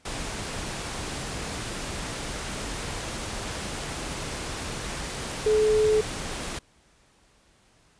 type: tone in noise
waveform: sine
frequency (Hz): 429.3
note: A4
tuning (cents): -43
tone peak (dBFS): -18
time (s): 5.46-6.01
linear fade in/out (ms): 5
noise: pink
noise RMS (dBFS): -33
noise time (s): 0.05-6.59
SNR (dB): +12
effects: pink hiss -61 dBFS RMS until 7.99 s + resampled to 22050 Hz